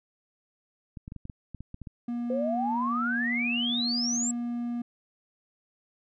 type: clicks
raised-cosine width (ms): 5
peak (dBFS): -27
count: 11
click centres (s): 0.972 / 1.079 / 1.121 / 1.163 / 1.254 / 1.298 / 1.547 / 1.606 / 1.744 / 1.817 / 1.872
type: tone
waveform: triangle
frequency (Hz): 238.8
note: A#3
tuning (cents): +42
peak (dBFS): -27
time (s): 2.08-4.82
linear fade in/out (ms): 5
type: exponential sweep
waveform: sine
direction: up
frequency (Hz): 499.6 to 7730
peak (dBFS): -27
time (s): 2.3-4.31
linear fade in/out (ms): 2
effects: none